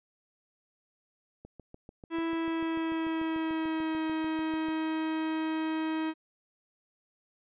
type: click train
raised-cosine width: 2 ms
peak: -33 dBFS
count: 23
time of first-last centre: 1.45-4.685 s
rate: 6.8 Hz
type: tone with pitch glide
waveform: 45% pulse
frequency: 329.6 to 317.1 Hz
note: E4 to D#4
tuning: 0 to +33 cents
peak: -29 dBFS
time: 2.1-6.14 s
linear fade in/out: 50 ms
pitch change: -67 cents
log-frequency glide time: 2.24-4.06 s
effects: resampled to 8000 Hz